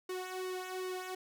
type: tone with flanger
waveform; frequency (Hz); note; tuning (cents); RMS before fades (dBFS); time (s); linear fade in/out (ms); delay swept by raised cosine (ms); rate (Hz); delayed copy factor
sawtooth; 370; F#4; 0; -40; 0.09-1.15; 5; 1.2 to 2.5; 2.6; -0.75
effects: none